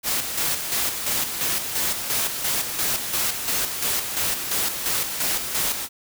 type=noise with tremolo; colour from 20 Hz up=white; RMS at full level=-23 dBFS; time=0.03-5.89 s; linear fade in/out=50 ms; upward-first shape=square; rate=2.9 Hz; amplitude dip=50%; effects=none